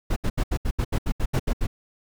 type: noise bursts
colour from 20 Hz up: brown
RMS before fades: -22 dBFS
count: 12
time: 0.1-1.67 s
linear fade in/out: 10 ms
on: 63 ms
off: 74 ms
effects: none